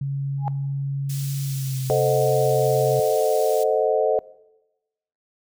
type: tone with pitch glide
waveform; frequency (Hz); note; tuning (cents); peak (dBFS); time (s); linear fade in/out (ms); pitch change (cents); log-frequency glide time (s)
sine; 138.59 to 130.89; C#3 to C3; 0 to +1; -23; 0.01-3; 5; -99; 1.44-1.82
type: tone with exponential growth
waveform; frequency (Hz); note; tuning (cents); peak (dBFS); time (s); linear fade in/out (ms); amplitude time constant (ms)
sine; 825; G#5; -12; -20; 0.38-0.48; 0; 21
type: high-pass noise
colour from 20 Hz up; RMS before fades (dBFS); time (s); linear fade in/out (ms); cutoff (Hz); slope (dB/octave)
pink; -37; 1.09-3.64; 10; 5000; 12
type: chord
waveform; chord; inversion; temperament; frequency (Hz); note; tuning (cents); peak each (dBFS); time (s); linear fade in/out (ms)
sine; A diminished seventh; none; equal; 440 / 523.3 / 622.3 / 740; A4 / C5 / Eb5 / Gb5; 0 / 0 / 0 / 0; -21 / -23 / -22 / -26; 1.9-4.19; 0
effects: noise-tail reverb RT60 1.0 s tail -21 dB re dry